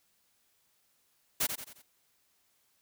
white noise with echo, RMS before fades -29 dBFS, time 1.4-1.47 s, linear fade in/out 10 ms, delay 88 ms, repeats 4, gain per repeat -7 dB, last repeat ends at 1.822 s, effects white hiss -72 dBFS RMS until 2.81 s

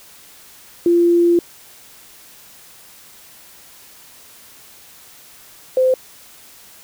sine tone pair in turn, 344.3 / 515.9 Hz, F4 / C5, -25 / -24 cents, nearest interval perfect fifth, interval 701 cents, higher second, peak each -10 / -11 dBFS, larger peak first, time 0.86-1.39 / 5.77-5.94 s, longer first, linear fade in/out 2 ms, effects white hiss -44 dBFS RMS until 6.83 s

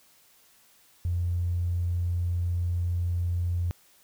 triangle tone with tanh clipping, 87.31 Hz, F2, in tune, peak -24 dBFS, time 1.05-3.71 s, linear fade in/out 0 ms, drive 2 dB, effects white hiss -60 dBFS RMS until 4.03 s

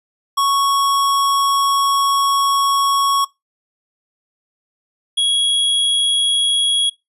square tone pair in turn, 1108.7 / 3322 Hz, C#6 / G#7, 0 / 0 cents, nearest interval octave + perfect fifth, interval 1900 cents, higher second, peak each -14 dBFS, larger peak neither, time 0.37-3.25 / 5.17-6.9 s, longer first, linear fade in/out 10 ms, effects noise-tail reverb RT60 0.2 s tail -22 dB re dry + resampled to 32000 Hz

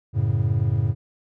triangle chord, F# minor, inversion none, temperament equal with one note detuned, 91.86 / 110 / 138.59 Hz, F#2 / A2 / C#3, -12 / 0 / 0 cents, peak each -23 / -19 / -23 dBFS, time 0.13-0.95 s, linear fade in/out 50 ms, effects none

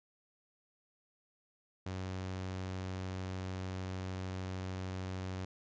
sawtooth tone, 93.3 Hz, F#2, 15 cents sharp, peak -34 dBFS, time 1.86-5.45 s, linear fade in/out 5 ms, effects resampled to 16000 Hz

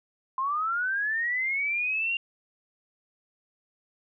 sine linear sweep, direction up, 1033 to 2794 Hz, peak -25 dBFS, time 0.38-2.17 s, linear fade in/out 2 ms, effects none

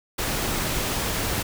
pink noise, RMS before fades -26 dBFS, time 0.18-1.43 s, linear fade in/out 10 ms, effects none

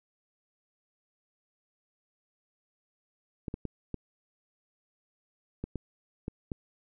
clicks, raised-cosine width 3 ms, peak -21 dBFS, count 8, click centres 3.482 / 3.541 / 3.653 / 3.943 / 5.64 / 5.757 / 6.281 / 6.518 s, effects none

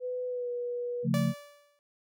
sine tone with pitch glide, 500 to 485.5 Hz, B4 to B4, +21 to -30 cents, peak -31 dBFS, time 0-1.08 s, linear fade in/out 50 ms, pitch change -51 cents, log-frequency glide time 0.27-0.5 s
sine chord, Db augmented, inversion none, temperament equal with one note detuned, 138.59 / 174.61 / 223.3 Hz, Db3 / F3 / A3, 0 / 0 / +26 cents, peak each -29 dBFS, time 1.03-1.34 s, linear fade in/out 50 ms
sawtooth tone with exponential decay, 580 Hz, D5, 22 cents flat, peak -26 dBFS, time 1.14-1.79 s, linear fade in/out 0 ms, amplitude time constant 140 ms
effects none

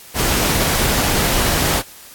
pink noise, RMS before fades -17 dBFS, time 0.14-1.83 s, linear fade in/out 50 ms, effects white hiss -40 dBFS RMS until 2.14 s + AAC 64 kbps

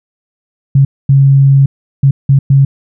sine tone bursts at uneven times, 137.3 Hz, C#3, 16 cents flat, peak -3 dBFS, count 5, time 0.75-0.85 / 1.09-1.66 / 2.03-2.11 / 2.29-2.39 / 2.5-2.65 s, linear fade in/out 5 ms, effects none

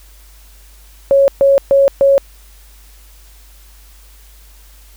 sine tone bursts, 552 Hz, C#5, 7 cents flat, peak -6 dBFS, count 4, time 1.11-2.18 s, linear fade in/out 0 ms, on 170 ms, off 130 ms, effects added 50 Hz sine -40 dBFS peak until 4.96 s + white hiss -47 dBFS RMS until 4.96 s

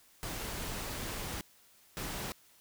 pink noise bursts at uneven times, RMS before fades -39 dBFS, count 2, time 0.23-1.41 / 1.97-2.32 s, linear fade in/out 0 ms, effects white hiss -63 dBFS RMS until 2.6 s

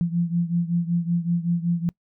sine beating tone pair, 170 / 175.3 Hz, F3 / F3, -46 / +7 cents, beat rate 5.3 Hz, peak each -22 / -25 dBFS, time 0.01-1.89 s, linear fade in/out 0 ms, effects noise-tail reverb RT60 0.1 s tail -25 dB re dry

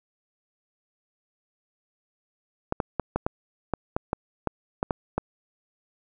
clicks, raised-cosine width 1 ms, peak -10 dBFS, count 12, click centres 2.724 / 2.802 / 2.997 / 3.16 / 3.265 / 3.737 / 3.965 / 4.131 / 4.473 / 4.829 / 4.908 / 5.18 s, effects none

